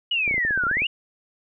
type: exponential two-way sweep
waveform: sine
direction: down then up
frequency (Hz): 2960 to 1353 to 2960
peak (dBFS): -20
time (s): 0.11-0.87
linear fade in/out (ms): 5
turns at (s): 0.67
type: clicks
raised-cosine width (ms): 2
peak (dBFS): -21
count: 12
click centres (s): 0.278 / 0.311 / 0.342 / 0.38 / 0.45 / 0.508 / 0.576 / 0.637 / 0.668 / 0.713 / 0.77 / 0.82
effects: none